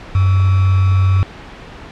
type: tone with sample-and-hold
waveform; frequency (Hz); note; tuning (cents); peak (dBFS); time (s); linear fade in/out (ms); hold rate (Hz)
sine; 94.6; F#2; +39; -9; 0.15-1.23; 0; 1225
effects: pink hiss -34 dBFS RMS until 1.91 s + low-pass 3000 Hz 12 dB/octave